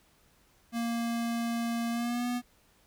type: tone with pitch glide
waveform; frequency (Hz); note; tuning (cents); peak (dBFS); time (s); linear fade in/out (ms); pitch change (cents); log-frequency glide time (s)
square; 233.1 to 244.4; A#3 to B3; 0 to -18; -30; 0.72-2.42; 50; +82; 1.91-2.27
effects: pink hiss -65 dBFS RMS until 2.86 s